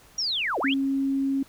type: linear two-way sweep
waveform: sine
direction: down then up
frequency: 5800 to 310.3 to 3409 Hz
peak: -24 dBFS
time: 0.18-0.74 s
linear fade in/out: 5 ms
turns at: 0.59 s
type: tone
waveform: sine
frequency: 272.3 Hz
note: C#4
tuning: 31 cents flat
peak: -22 dBFS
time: 0.64-1.43 s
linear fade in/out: 5 ms
effects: pink hiss -54 dBFS RMS until 1.48 s